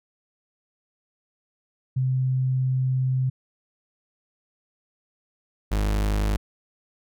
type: tone pair in turn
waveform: sine / 40% pulse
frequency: 129.8 / 51.51 Hz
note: C3 / G#1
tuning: -13 / -13 cents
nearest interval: octave + major third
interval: 1600 cents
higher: first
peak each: -20 dBFS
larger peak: neither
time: 1.96-3.3 / 5.71-6.37 s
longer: first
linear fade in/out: 10 ms
effects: none